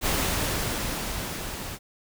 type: noise with level ramp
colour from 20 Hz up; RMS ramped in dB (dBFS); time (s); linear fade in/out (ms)
pink; -24 to -36; 0.01-1.79; 50
effects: none